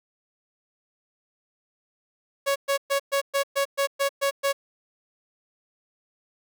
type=tone bursts; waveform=sawtooth; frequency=556 Hz; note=C#5; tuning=5 cents sharp; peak=-17 dBFS; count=10; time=2.46-4.53 s; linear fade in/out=20 ms; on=99 ms; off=120 ms; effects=none